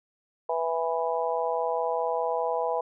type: harmonic tone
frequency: 164.81 Hz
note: E3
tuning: in tune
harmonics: 3 / 4 / 5 / 6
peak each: -29 / -30 / -31 / -32 dBFS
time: 0.49-2.81 s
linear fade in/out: 5 ms
effects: none